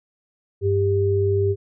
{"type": "tone pair together", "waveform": "sine", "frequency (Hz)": [97.69, 396.8], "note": ["G2", "G4"], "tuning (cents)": [-5, 21], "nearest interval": "2 octaves", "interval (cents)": 2426, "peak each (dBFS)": [-20, -19], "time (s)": [0.61, 1.56], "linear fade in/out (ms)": 50, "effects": []}